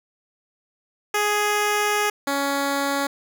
10% pulse tone pair in turn, 416.5 / 279.6 Hz, G#4 / C#4, +5 / +15 cents, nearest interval perfect fifth, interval 690 cents, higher first, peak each -11 / -13 dBFS, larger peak first, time 1.14-2.1 / 2.27-3.07 s, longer first, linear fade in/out 5 ms, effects none

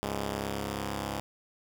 5% pulse tone pair together, 68.68 / 102.9 Hz, C#2 / G#2, -15 / -16 cents, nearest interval perfect fifth, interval 699 cents, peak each -24 / -24 dBFS, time 0.03-1.2 s, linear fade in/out 0 ms, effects none

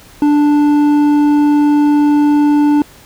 triangle tone with hard clipping, 293.7 Hz, D4, in tune, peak -9 dBFS, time 0.22-2.82 s, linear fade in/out 2 ms, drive 10 dB, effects pink hiss -41 dBFS RMS until 3.05 s

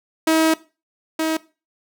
sawtooth tone pair in turn, 320 / 318.6 Hz, D#4 / D#4, +49 / +41 cents, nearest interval unison, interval 8 cents, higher first, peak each -10 / -15 dBFS, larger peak first, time 0.27-0.54 / 1.19-1.37 s, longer first, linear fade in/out 5 ms, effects noise-tail reverb RT60 0.3 s tail -18 dB re dry

